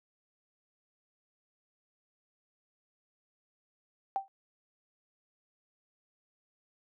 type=tone with exponential decay; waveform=sine; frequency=780 Hz; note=G5; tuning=9 cents flat; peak=-24 dBFS; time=4.16-4.28 s; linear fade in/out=0 ms; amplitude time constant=26 ms; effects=high-pass 400 Hz 12 dB/octave